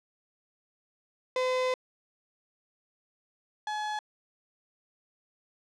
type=tone pair in turn; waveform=35% pulse; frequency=510 / 848.4 Hz; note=C5 / G#5; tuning=-44 / +37 cents; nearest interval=major sixth; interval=881 cents; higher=second; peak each=-24 / -29 dBFS; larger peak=first; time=1.36-1.74 / 3.67-3.99 s; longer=first; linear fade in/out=2 ms; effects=low-pass 5000 Hz 12 dB/octave